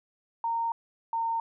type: tone pair in turn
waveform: sine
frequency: 922 / 914.6 Hz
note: A#5 / A#5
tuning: -19 / -33 cents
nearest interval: unison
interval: 14 cents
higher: first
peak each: -26 / -26 dBFS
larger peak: neither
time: 0.44-0.72 / 1.13-1.4 s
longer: first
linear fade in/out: 2 ms
effects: none